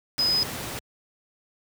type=tone in noise; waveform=sine; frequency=5030 Hz; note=D#8; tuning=18 cents sharp; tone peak=-20 dBFS; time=0.19-0.43 s; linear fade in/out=0 ms; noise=pink; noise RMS=-33 dBFS; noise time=0.18-0.79 s; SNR=+10 dB; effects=high-pass 80 Hz 12 dB/octave